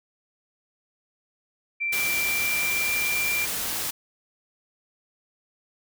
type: tone with pitch glide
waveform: sine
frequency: 2349 to 2368 Hz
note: D7 to D7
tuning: 0 to +14 cents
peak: -24 dBFS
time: 1.8-3.46 s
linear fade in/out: 20 ms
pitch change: +14 cents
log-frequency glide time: 2.04-2.99 s
type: noise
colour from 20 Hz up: white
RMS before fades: -29 dBFS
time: 1.92-3.91 s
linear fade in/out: 10 ms
effects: none